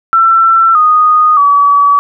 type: tone with pitch steps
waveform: sine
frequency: 1342 / 1237.7 / 1141.6 Hz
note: E6 / D#6 / D6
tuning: +31 / -9 / -49 cents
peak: -4 dBFS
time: 0.13-1.99 s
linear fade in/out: 0 ms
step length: 620 ms
effects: none